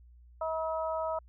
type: harmonic tone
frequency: 320.5 Hz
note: E4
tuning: 49 cents flat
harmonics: 2 / 3 / 4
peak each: -32 / -36 / -38 dBFS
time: 0.41-1.19 s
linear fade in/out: 5 ms
effects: added 60 Hz sine -53 dBFS peak until 1.28 s

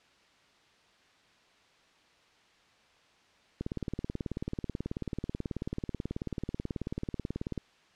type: click train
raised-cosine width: 3 ms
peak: -21 dBFS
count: 74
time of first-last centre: 3.61-7.577 s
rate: 18.4 Hz
effects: white hiss -63 dBFS RMS until 7.95 s + low-pass 4000 Hz 12 dB/octave

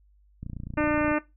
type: click train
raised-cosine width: 5 ms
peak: -24 dBFS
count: 21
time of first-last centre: 0.43-1.115 s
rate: 29.2 Hz
type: harmonic tone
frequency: 300.4 Hz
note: D4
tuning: 39 cents sharp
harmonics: 1 / 2 / 3 / 4 / 5 / 6 / 7 / 8 / 9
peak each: -24 / -28 / -33 / -33 / -33 / -36 / -38 / -38 / -42 dBFS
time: 0.77-1.19 s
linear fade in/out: 10 ms
effects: noise-tail reverb RT60 0.2 s tail -18 dB re dry + added 50 Hz sine -57 dBFS peak until 1.36 s

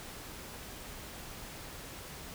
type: silence
effects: pink hiss -46 dBFS RMS until 2.34 s

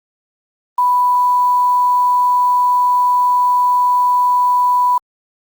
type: tone with quantisation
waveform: sine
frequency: 989 Hz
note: B5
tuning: 2 cents sharp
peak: -10 dBFS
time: 0.78-4.98 s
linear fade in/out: 5 ms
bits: 6
effects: Opus 32 kbps

